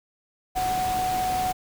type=tone in noise; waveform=sine; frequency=741 Hz; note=F#5; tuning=2 cents sharp; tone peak=-23 dBFS; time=0.55-1.53 s; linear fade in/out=20 ms; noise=pink; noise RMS=-33 dBFS; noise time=0.55-1.53 s; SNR=+7 dB; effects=none